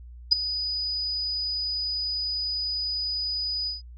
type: tone with ADSR envelope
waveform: sine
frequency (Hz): 4965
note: D#8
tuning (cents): -5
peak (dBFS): -11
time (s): 0.31-3.82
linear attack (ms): 16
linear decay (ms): 8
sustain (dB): -15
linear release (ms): 150
effects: added 60 Hz sine -41 dBFS peak until 3.97 s